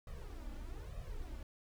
brown noise with flanger, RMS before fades -45 dBFS, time 0.07-1.43 s, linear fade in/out 2 ms, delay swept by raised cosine 1.6 to 3.5 ms, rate 1.1 Hz, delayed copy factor +1, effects none

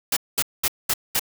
white noise bursts, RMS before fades -21 dBFS, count 5, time 0.12-1.195 s, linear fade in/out 5 ms, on 47 ms, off 210 ms, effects none

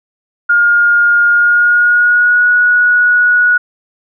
sine tone with pitch glide, 1419 to 1460.6 Hz, F6 to F#6, +27 to -23 cents, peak -6 dBFS, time 0.49-3.58 s, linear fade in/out 10 ms, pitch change +50 cents, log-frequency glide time 1.29-2.47 s, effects none

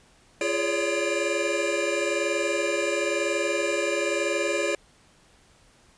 square tone cluster, 342.6 / 414.6 / 555 / 576 / 2384 Hz, F4 / G#4 / C#5 / D5 / D7, -33 / -3 / +2 / -34 / +25 cents, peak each -31 dBFS, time 0.41-4.75 s, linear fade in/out 2 ms, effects pink hiss -58 dBFS RMS until 5.97 s + resampled to 22050 Hz

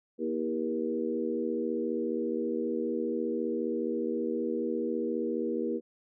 harmonic tone with a mistuned harmonic, 79.4 Hz, D#2, 36 cents sharp, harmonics 3 / 4 / 5 / 6, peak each -34 / -34 / -34 / -34 dBFS, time 0.18-5.81 s, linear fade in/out 50 ms, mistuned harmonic 4, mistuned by +25 cents, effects none

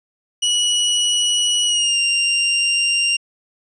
sawtooth tone with pitch glide, 2928 to 2786 Hz, F#7 to F7, -19 to -5 cents, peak -12 dBFS, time 0.42-3.17 s, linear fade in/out 10 ms, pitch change -86 cents, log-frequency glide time 1.65-1.99 s, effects resampled to 22050 Hz

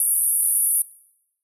pink band-pass noise, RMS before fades -20 dBFS, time 0-0.82 s, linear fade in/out 2 ms, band 9500 to 12000 Hz, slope 96 dB/octave, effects noise-tail reverb RT60 0.8 s tail -20 dB re dry

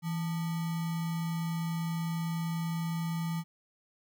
sine tone with sample-and-hold, 165.3 Hz, E3, 5 cents sharp, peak -30 dBFS, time 0.02-3.44 s, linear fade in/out 50 ms, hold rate 1050 Hz, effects none

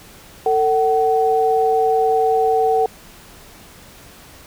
sine tone pair together, 448.7 / 754.6 Hz, A4 / F#5, +34 / +34 cents, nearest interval major sixth, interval 900 cents, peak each -16 dBFS, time 0.46-2.86 s, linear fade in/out 2 ms, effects pink hiss -43 dBFS RMS until 4.46 s

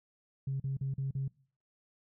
sine tone bursts, 135.5 Hz, C#3, 39 cents flat, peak -30 dBFS, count 5, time 0.47-1.28 s, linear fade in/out 5 ms, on 130 ms, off 40 ms, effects noise-tail reverb RT60 0.5 s tail -24 dB re dry + tanh soft clip ceiling -27 dBFS

